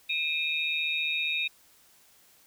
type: tone cluster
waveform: sine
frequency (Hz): 2435 / 2590 / 3751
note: D#7 / E7 / A#7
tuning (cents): -38 / -31 / +10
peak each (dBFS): -31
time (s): 0.09-1.48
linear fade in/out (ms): 10
effects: white hiss -60 dBFS RMS until 2.46 s